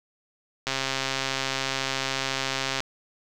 click train, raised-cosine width 0.2 ms, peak -9 dBFS, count 287, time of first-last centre 0.67-2.804 s, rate 134 Hz, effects none

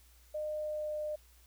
sine tone with pitch glide, 609 to 605.1 Hz, D#5 to D#5, -37 to -48 cents, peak -34 dBFS, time 0.34-1.16 s, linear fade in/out 10 ms, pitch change -11 cents, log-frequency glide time 0.6-0.99 s, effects added 60 Hz sine -60 dBFS peak until 1.46 s + white hiss -65 dBFS RMS until 1.46 s

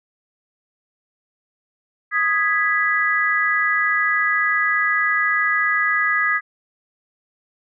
sine chord, G# minor, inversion second, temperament equal, 1244.5 / 1661.2 / 1975.5 Hz, D#6 / G#6 / B6, 0 / 0 / 0 cents, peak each -22 / -20 / -20 dBFS, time 2.11-6.41 s, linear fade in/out 50 ms, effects none

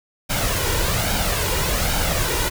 pink noise with flanger, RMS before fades -21 dBFS, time 0.29-2.5 s, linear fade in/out 20 ms, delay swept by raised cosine 1.3 to 2.12 ms, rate 1.2 Hz, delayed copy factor +0.55, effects none

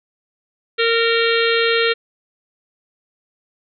harmonic tone, 460.7 Hz, A#4, 20 cents flat, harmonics 1 / 3 / 4 / 5 / 6 / 7 / 8 / 9, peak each -17 / -22 / -23 / -24 / -25 / -25 / -26 / -27 dBFS, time 0.78-1.94 s, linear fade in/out 20 ms, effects none

